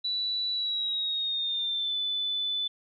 sine tone with pitch glide, 3951 to 3500 Hz, B7 to A7, 0 to -10 cents, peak -27 dBFS, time 0.04-2.68 s, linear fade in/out 10 ms, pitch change -210 cents, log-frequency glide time 0.52-1.97 s, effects none

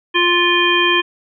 harmonic tone, 350 Hz, F4, 4 cents sharp, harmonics 1 / 3 / 5 / 7 / 9, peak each -18 / -18 / -18 / -18 / -18 dBFS, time 0.14-1.02 s, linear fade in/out 20 ms, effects none

